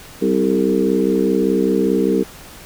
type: harmonic tone with a mistuned harmonic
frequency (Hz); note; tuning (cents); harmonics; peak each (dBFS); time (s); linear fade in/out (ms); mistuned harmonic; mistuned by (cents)
65; C2; -11; 3 / 4 / 5 / 6 / 7; -20 / -20 / -20 / -20 / -20; 0.21-2.24; 20; 6; +31
effects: pink hiss -39 dBFS RMS until 2.65 s

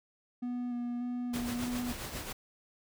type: tone with vibrato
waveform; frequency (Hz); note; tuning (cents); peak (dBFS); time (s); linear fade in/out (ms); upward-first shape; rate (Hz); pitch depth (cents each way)
triangle; 243.3; B3; -26; -31; 0.42-1.93; 10; square; 1.7; 14
type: noise with tremolo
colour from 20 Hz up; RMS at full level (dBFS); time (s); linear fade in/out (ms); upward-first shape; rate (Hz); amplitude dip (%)
pink; -38; 1.33-2.33; 10; triangle; 7.4; 55
effects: none

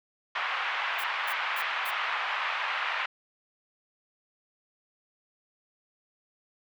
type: band-pass noise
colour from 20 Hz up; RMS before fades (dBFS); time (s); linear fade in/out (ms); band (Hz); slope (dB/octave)
pink; -31; 0.35-3.06; 5; 900 to 2900; 24
type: noise bursts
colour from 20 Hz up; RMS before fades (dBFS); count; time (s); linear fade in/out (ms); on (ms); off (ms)
violet; -41; 4; 0.98-1.91; 10; 60; 230
effects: none

